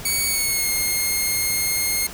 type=tone with pitch glide; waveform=5% pulse; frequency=2242 to 2140 Hz; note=C#7 to C7; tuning=+19 to +38 cents; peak=-10 dBFS; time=0.05-2.07 s; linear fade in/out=5 ms; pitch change=-81 cents; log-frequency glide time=0.28-0.7 s; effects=pink hiss -36 dBFS RMS until 2.13 s